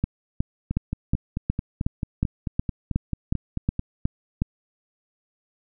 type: two click trains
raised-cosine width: 5 ms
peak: -13 / -9 dBFS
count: 15 / 13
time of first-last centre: 0.71-3.794 / 0.04-4.42 s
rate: 4.54 / 2.74 Hz
effects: none